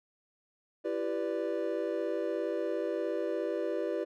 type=chord; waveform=triangle; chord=E minor seventh; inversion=none; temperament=equal with one note detuned; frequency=335 / 392 / 493.9 / 587.3 Hz; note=E4 / G4 / B4 / D5; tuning=+28 / 0 / 0 / 0 cents; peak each=-34 dBFS; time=0.84-4.05 s; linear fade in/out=20 ms; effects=none